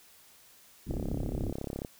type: low-pass noise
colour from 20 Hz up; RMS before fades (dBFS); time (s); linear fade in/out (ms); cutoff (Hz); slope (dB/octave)
pink; -35; 0.86-1.53; 20; 370; 48
type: click train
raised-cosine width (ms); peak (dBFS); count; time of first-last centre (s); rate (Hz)
2; -22; 33; 0.91-1.848; 34.1
effects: white hiss -58 dBFS RMS until 1.99 s